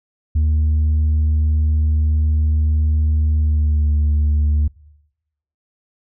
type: tone with pitch glide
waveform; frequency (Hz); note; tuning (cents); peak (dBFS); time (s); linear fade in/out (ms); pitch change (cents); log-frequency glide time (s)
sine; 76.8 to 74.53; D#2 to D2; -22 to +26; -10; 0.35-4.68; 10; -52; 3.38-3.87
effects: noise-tail reverb RT60 0.9 s tail -24 dB re dry + tanh soft clip ceiling -12 dBFS